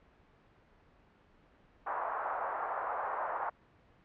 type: band-pass noise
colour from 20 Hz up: pink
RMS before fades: -36 dBFS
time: 1.86-3.5 s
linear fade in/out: 10 ms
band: 690 to 1300 Hz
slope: 24 dB/octave
effects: pink hiss -64 dBFS RMS until 4.04 s + low-pass 2000 Hz 12 dB/octave